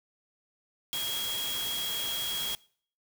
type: tone in noise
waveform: sine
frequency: 3290 Hz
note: G#7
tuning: 17 cents flat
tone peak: -32 dBFS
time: 0.93-2.55 s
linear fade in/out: 0 ms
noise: white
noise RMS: -36 dBFS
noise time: 0.93-2.55 s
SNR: +1 dB
effects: noise-tail reverb RT60 0.5 s tail -22 dB re dry